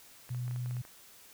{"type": "clicks", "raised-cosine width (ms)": 0.5, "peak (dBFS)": -36, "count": 9, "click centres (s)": [0.292, 0.347, 0.48, 0.511, 0.561, 0.66, 0.71, 0.768, 0.851]}
{"type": "tone", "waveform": "sine", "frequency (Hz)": 123.47, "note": "B2", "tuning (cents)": 0, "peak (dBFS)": -33, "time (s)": [0.3, 0.82], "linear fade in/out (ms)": 10}
{"effects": ["white hiss -56 dBFS RMS until 1.33 s"]}